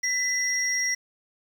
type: tone pair together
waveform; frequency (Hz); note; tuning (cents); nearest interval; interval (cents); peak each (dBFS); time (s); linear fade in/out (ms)
sine; 1996 / 5629; B6 / F8; +18 / +13; octave + tritone; 1795; -25; 0.03-0.95; 10
effects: tanh soft clip ceiling -16 dBFS + 8-bit